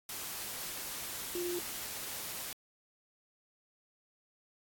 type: tone in noise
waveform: sine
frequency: 351.9 Hz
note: F4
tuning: 13 cents sharp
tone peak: -34 dBFS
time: 1.35-1.59 s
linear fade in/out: 2 ms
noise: white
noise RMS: -41 dBFS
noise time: 0.09-2.53 s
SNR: +4 dB
effects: AAC 64 kbps